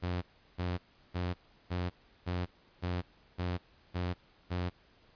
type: tone bursts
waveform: sawtooth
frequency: 89.2 Hz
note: F2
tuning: 37 cents sharp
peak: -28 dBFS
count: 9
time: 0.02-4.7 s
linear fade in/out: 20 ms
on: 200 ms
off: 360 ms
effects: pink hiss -64 dBFS RMS until 5.15 s + resampled to 11025 Hz